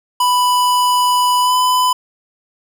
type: tone with pitch glide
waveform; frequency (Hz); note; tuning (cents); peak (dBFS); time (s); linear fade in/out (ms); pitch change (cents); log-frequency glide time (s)
square; 991 to 1003.7; B5 to B5; +6 to +28; -12; 0.2-1.93; 5; +22; 1.41-1.54
effects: none